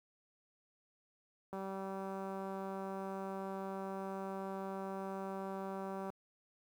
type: click train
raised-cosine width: 1 ms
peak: -30 dBFS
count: 883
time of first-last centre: 1.53-6.1 s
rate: 193 Hz
effects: high-pass 60 Hz 12 dB/octave + 10-bit